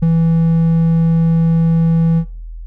triangle tone with ADSR envelope, 164.81 Hz, E3, in tune, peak -6 dBFS, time 0.02-2.25 s, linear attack 9 ms, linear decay 25 ms, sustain -2 dB, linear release 71 ms, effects noise-tail reverb RT60 0.4 s tail -20 dB re dry + added 41 Hz sine -26 dBFS peak until 2.66 s

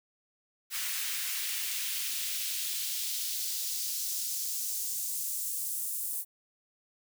white noise with high-pass filter sweep, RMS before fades -34 dBFS, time 0.7-6.25 s, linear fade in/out 50 ms, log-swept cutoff 1700 to 10000 Hz, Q 1.2, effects none

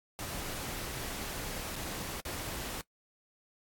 pink noise with dropouts, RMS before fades -39 dBFS, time 0.19-2.81 s, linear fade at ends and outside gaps 0 ms, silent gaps 1.757-1.762 / 2.203-2.252 s, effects noise-tail reverb RT60 0.1 s tail -22 dB re dry + AAC 64 kbps

